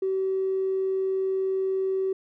triangle tone with tanh clipping, 381.7 Hz, G4, 46 cents flat, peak -23 dBFS, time 0.02-2.13 s, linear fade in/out 5 ms, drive 4 dB, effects none

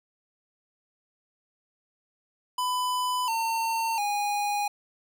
square tone with pitch steps, 1000 / 906.5 / 821.7 Hz, B5 / A#5 / G#5, +21 / -49 / -19 cents, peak -26 dBFS, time 2.58-4.68 s, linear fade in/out 5 ms, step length 700 ms, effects none

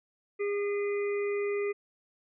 harmonic tone, 407 Hz, G#4, 35 cents flat, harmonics 1 / 3 / 5 / 6, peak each -28 / -44 / -41 / -44 dBFS, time 0.39-1.73 s, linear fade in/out 20 ms, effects none

